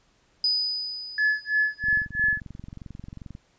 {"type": "tone with exponential decay", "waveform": "sine", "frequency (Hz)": 4978, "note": "D#8", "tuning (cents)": 0, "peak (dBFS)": -19, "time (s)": [0.44, 2.05], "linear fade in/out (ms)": 2, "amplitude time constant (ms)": 350}
{"type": "tone with tremolo", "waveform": "sine", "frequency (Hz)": 1715, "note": "A6", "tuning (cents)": -45, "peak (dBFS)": -18, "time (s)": [1.18, 2.4], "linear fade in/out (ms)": 2, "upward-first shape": "sine", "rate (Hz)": 3, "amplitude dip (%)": 100}
{"type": "click train", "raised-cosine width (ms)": 5, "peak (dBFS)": -27, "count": 35, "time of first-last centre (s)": [1.84, 3.351], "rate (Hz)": 22.5}
{"effects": ["pink hiss -64 dBFS RMS until 3.58 s", "resampled to 16000 Hz"]}